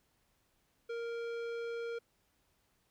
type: tone with tanh clipping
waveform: sine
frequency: 466.2 Hz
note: A#4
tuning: in tune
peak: -39 dBFS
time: 0.89-1.99 s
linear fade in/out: 10 ms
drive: 15 dB
effects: pink hiss -75 dBFS RMS until 2.9 s